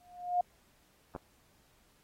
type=tone with exponential growth; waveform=sine; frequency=713 Hz; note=F5; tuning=36 cents sharp; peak=-23 dBFS; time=0-0.41 s; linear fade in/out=5 ms; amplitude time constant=87 ms
type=clicks; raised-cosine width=1 ms; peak=-27 dBFS; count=2; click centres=1.151 / 1.162 s
effects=pink hiss -68 dBFS RMS until 2.03 s + AAC 48 kbps